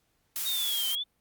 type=noise; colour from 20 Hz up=blue; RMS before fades=-32 dBFS; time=0.36-0.95 s; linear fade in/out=0 ms
type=exponential two-way sweep; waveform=sine; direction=down then up; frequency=3773 to 3069 to 3563 Hz; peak=-29 dBFS; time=0.45-1.04 s; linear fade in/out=20 ms; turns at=0.89 s
effects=pink hiss -73 dBFS RMS until 1.2 s + Opus 48 kbps